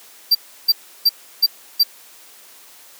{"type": "tone bursts", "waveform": "square", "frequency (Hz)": 4700, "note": "D8", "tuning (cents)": 1, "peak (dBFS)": -10, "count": 5, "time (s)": [0.31, 1.835], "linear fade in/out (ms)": 10, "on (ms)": 41, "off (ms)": 330, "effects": ["white hiss -45 dBFS RMS until 2.99 s", "high-pass 300 Hz 12 dB/octave"]}